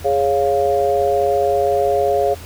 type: chord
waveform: sine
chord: Db major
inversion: second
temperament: equal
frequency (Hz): 415.3 / 554.4 / 698.5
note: Ab4 / Db5 / F5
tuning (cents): 0 / 0 / 0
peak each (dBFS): -18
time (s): 0.04-2.35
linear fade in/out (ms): 20
effects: added 84 Hz sine -33 dBFS peak until 2.45 s + pink hiss -38 dBFS RMS until 2.45 s